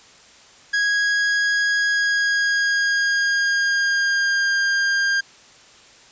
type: tone with pitch glide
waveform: 45% pulse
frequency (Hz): 1652 to 1602.2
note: G#6 to G6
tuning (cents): -10 to +37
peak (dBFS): -17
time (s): 0.73-5.21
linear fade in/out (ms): 10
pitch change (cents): -53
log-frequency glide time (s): 1.8-4.56
effects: white hiss -48 dBFS RMS until 6.11 s + resampled to 16000 Hz